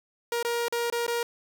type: tone with dropouts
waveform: sawtooth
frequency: 472.1 Hz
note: A#4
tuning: 22 cents sharp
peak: -22 dBFS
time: 0.32-1.23 s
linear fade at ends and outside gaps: 2 ms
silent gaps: 0.428-0.448 / 0.683-0.724 / 0.901-0.924 / 1.066-1.079 s
effects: 8-bit